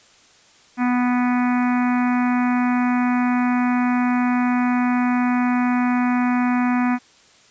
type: harmonic tone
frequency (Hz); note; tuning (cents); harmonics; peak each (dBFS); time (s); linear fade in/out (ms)
246.9; B3; 0; 1 / 3 / 4 / 5 / 6 / 7 / 8 / 9 / 10; -17 / -27 / -29 / -31 / -33 / -34 / -35 / -36 / -37; 0.77-6.99; 50
effects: white hiss -52 dBFS RMS until 7.5 s + resampled to 16000 Hz

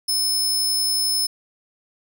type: tone with amplitude modulation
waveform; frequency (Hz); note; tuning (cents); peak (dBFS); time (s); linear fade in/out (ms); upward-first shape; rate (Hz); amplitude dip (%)
sawtooth; 5220; E8; -18; -15; 0.08-1.27; 10; sine; 71.1; 30
effects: none

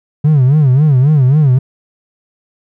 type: tone with vibrato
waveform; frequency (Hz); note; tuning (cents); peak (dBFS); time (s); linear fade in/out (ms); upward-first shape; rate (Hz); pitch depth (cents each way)
triangle; 140; C#3; +18; -3; 0.24-1.59; 10; sine; 3.7; 190
effects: tanh soft clip ceiling 0 dBFS

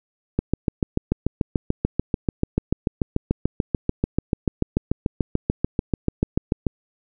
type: click train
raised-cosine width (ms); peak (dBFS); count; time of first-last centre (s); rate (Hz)
3; -6; 44; 0.39-6.667; 6.85
effects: none

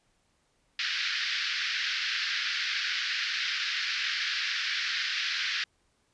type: band-pass noise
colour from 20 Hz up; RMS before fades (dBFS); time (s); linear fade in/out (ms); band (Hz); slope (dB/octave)
pink; -31; 0.79-5.64; 2; 1500 to 5200; 48
effects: pink hiss -71 dBFS RMS until 6.13 s + resampled to 22050 Hz

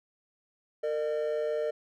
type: tone pair together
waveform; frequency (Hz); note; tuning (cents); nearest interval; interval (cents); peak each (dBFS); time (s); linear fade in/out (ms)
triangle; 457.5 / 604.1; A#4 / D5; -32 / +49; perfect fourth; 481; -28; 0.83-1.71; 10
effects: tanh soft clip ceiling -20 dBFS

